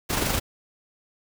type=noise with amplitude modulation; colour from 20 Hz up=pink; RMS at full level=-23 dBFS; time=0.09-0.4 s; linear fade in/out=20 ms; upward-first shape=sine; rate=24.4 Hz; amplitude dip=45%; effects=none